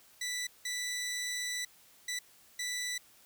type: tone bursts at uneven times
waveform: 15% pulse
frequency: 1975.5 Hz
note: B6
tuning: in tune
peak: -28 dBFS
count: 4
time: 0.21-0.47 / 0.65-1.65 / 2.08-2.19 / 2.59-2.98 s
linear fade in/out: 5 ms
effects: white hiss -61 dBFS RMS until 3.25 s